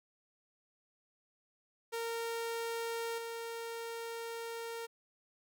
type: tone with level steps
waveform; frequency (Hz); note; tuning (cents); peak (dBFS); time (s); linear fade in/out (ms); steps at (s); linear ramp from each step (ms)
sawtooth; 461.2; A#4; -19; -32 / -36; 1.92-4.87; 20; 3.18; 2
effects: none